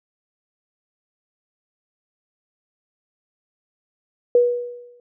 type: tone with exponential decay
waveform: sine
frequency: 485.1 Hz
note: B4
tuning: 31 cents flat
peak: -9 dBFS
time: 4.35-5 s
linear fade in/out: 2 ms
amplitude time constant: 140 ms
effects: none

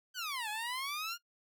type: exponential two-way sweep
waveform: 15% pulse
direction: down then up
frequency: 1568 to 830.6 to 1435 Hz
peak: -30 dBFS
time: 0.14-1.18 s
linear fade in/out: 50 ms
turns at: 0.49 s
effects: noise-tail reverb RT60 0.1 s tail -19 dB re dry

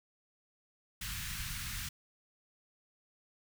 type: band-stop noise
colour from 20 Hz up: pink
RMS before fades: -40 dBFS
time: 1.01-1.89 s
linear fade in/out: 5 ms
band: 160 to 1400 Hz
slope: 24 dB/octave
effects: none

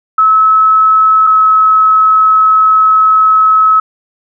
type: tone pair in turn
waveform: sine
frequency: 1295 / 1289 Hz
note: E6 / E6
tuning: -31 / -39 cents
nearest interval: unison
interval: 8 cents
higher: first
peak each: -4 dBFS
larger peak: neither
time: 0.18-1.27 / 1.27-3.8 s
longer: second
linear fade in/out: 5 ms
effects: none

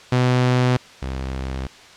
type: tone pair in turn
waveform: sawtooth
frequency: 125.5 / 65.72 Hz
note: B2 / C2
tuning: +28 / +8 cents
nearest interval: major seventh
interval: 1120 cents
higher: first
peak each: -11 / -21 dBFS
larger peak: first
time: 0.12-0.77 / 1.02-1.67 s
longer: neither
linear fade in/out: 5 ms
effects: white hiss -44 dBFS RMS until 1.96 s + low-pass 5000 Hz 12 dB/octave

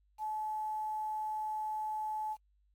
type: tone with quantisation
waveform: sine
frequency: 861 Hz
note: A5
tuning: 38 cents flat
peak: -34 dBFS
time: 0.18-2.37 s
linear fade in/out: 50 ms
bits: 10
effects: added 50 Hz sine -68 dBFS peak until 2.74 s + AAC 64 kbps

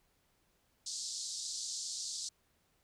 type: band-pass noise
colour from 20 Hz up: pink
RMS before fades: -41 dBFS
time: 0.86-2.29 s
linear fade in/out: 5 ms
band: 4100 to 8200 Hz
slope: 48 dB/octave
effects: pink hiss -74 dBFS RMS until 2.83 s

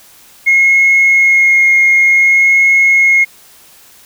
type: tone with vibrato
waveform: sine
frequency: 2155 Hz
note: C#7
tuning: 49 cents flat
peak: -4 dBFS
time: 0.46-3.25 s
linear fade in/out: 20 ms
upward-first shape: sine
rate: 0.55 Hz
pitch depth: 10 cents each way
effects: tanh soft clip ceiling -2 dBFS + white hiss -42 dBFS RMS until 4.05 s

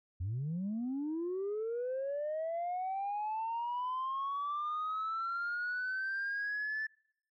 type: linear sweep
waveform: sine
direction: up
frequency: 83.4 to 1760 Hz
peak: -32 dBFS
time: 0.2-6.87 s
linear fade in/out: 10 ms
effects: noise-tail reverb RT60 0.7 s tail -26 dB re dry + tanh soft clip ceiling -31 dBFS

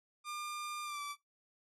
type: tone with pitch glide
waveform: sawtooth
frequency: 1200 to 1159.8 Hz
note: D6 to D6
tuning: +37 to -22 cents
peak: -36 dBFS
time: 0.24-1.16 s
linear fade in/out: 50 ms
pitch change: -59 cents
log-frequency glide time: 0.84-1.01 s
effects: noise-tail reverb RT60 0.2 s tail -22 dB re dry + AAC 32 kbps

